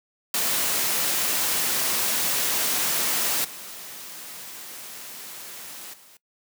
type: noise with level steps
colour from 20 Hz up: white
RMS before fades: -24 / -39 / -51 dBFS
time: 0.34-6.17 s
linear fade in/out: 2 ms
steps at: 3.44 / 5.93 s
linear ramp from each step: 10 ms
effects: noise-tail reverb RT60 0.1 s tail -21 dB re dry + high-pass 150 Hz 12 dB/octave